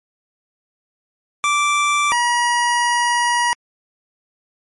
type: tone pair in turn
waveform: 25% pulse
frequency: 1171 / 959.1 Hz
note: D6 / A#5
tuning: -5 / +49 cents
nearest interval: minor third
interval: 346 cents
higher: first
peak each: -11 dBFS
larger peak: neither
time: 1.44-2.12 / 2.12-3.53 s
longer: second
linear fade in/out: 0 ms
effects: MP3 48 kbps